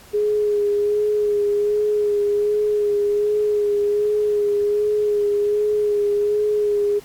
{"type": "tone with vibrato", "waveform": "sine", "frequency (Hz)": 415.3, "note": "G#4", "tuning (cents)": 0, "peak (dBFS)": -16, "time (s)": [0.13, 7], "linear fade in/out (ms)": 20, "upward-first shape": "sine", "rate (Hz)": 1.3, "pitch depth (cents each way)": 23, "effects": ["pink hiss -46 dBFS RMS until 7.04 s", "AAC 64 kbps"]}